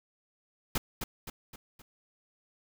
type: noise with echo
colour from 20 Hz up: pink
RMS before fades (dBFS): -29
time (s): 0.75-0.78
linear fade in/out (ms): 5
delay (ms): 260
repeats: 4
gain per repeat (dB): -6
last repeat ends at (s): 1.82
effects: none